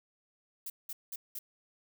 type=noise bursts; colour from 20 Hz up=violet; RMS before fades=-40 dBFS; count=4; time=0.66-1.39 s; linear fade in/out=5 ms; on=40 ms; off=190 ms; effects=none